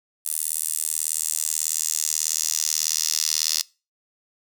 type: tone with high-pass filter sweep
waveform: 10% pulse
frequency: 78.3 Hz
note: D#2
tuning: 11 cents sharp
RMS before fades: -25 dBFS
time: 0.25-3.62 s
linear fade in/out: 10 ms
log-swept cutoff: 9700 to 5100 Hz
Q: 2.7
effects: noise-tail reverb RT60 0.3 s tail -22 dB re dry